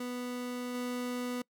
30% pulse tone with level steps, 246.9 Hz, B3, in tune, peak -33 / -31 dBFS, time 0-1.42 s, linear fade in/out 5 ms, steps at 0.74 s, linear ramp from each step 10 ms, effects noise-tail reverb RT60 0.1 s tail -24 dB re dry

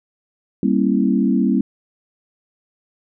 sine chord, G diminished seventh, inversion none, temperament equal with one note detuned, 196 / 233.1 / 270.9 / 329.6 Hz, G3 / Bb3 / Db4 / Fb4, 0 / 0 / -40 / 0 cents, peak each -18 / -19 / -19 / -23 dBFS, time 0.63-1.61 s, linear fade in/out 2 ms, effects none

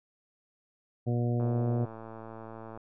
harmonic tone, 120 Hz, B2, 49 cents flat, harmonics 1 / 2 / 3 / 4 / 5 / 6, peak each -27 / -33 / -37 / -39 / -41 / -43 dBFS, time 1.06-1.86 s, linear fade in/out 20 ms
click train, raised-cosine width 1 ms, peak -30 dBFS, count 155, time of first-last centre 1.4-2.775 s, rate 112 Hz
effects none

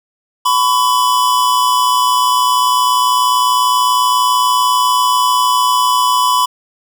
square tone pair together, 1003 / 1123.2 Hz, B5 / C#6, +26 / +22 cents, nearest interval major second, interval 196 cents, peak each -12 / -17 dBFS, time 0.45-6.46 s, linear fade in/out 10 ms, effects none

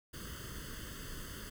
pink noise with comb filter, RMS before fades -45 dBFS, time 0.13-1.5 s, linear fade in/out 10 ms, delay 0.63 ms, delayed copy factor +1, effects none

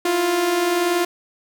sawtooth tone pair together, 330 / 350.7 Hz, E4 / F4, +2 / +7 cents, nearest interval minor second, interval 105 cents, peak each -23 / -14 dBFS, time 0.05-1.05 s, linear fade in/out 5 ms, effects none

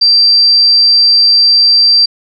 sine tone, 4699 Hz, D8, in tune, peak -4 dBFS, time 0.01-2.06 s, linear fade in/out 10 ms, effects none

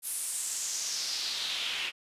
pink noise with band-pass filter sweep, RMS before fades -34 dBFS, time 0.02-1.92 s, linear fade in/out 50 ms, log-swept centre 11000 to 2700 Hz, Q 3.1, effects resampled to 32000 Hz

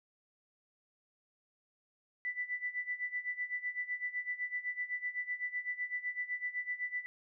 sine tone with tremolo, 1982 Hz, B6, 6 cents sharp, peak -32 dBFS, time 2.25-7.06 s, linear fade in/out 0 ms, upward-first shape sine, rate 7.9 Hz, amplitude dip 85%, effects none

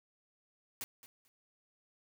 white noise with echo, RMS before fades -41 dBFS, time 0.81-0.84 s, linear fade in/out 0 ms, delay 220 ms, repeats 2, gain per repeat -15 dB, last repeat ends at 1.28 s, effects none

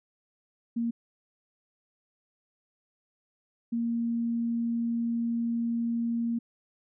sine tone pair in turn, 233.1 / 233.1 Hz, A#3 / A#3, 0 / 0 cents, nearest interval unison, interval 0 cents, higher neither, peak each -26 dBFS, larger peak neither, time 0.76-0.91 / 3.72-6.39 s, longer second, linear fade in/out 10 ms, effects none

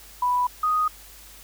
sine tone pair in turn, 987.8 / 1244.6 Hz, B5 / D#6, 0 / 0 cents, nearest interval major third, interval 400 cents, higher second, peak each -19 / -19 dBFS, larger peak neither, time 0.22-0.47 / 0.63-0.88 s, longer neither, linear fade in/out 5 ms, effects added 50 Hz sine -50 dBFS peak until 1.43 s + white hiss -47 dBFS RMS until 1.43 s

